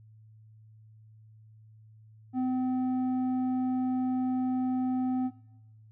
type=tone with low-pass filter; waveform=square; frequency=255.5 Hz; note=C4; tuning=41 cents flat; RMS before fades=-29 dBFS; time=2.33-5.31 s; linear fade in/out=50 ms; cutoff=570 Hz; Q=2.6; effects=noise-tail reverb RT60 0.9 s tail -19 dB re dry + added 109 Hz sine -52 dBFS peak until 5.91 s